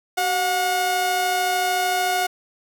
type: tone pair together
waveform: sawtooth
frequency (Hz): 378.2 / 723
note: F#4 / F#5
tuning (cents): +38 / -40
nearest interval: major seventh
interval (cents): 1122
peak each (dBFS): -25 / -16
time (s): 0.17-2.27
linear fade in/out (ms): 10
effects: none